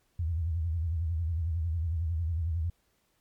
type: tone with vibrato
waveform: sine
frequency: 82.41 Hz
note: E2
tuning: in tune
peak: -27 dBFS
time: 0.19-2.7 s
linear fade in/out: 5 ms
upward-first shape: sine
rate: 11 Hz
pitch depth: 120 cents each way
effects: pink hiss -72 dBFS RMS until 3.2 s + MP3 96 kbps